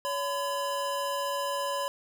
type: tone pair together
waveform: square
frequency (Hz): 563.3 / 1011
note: C#5 / B5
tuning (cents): +28 / +40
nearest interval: minor seventh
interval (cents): 1012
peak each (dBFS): -33 / -32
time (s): 0.05-1.88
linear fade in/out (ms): 0
effects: none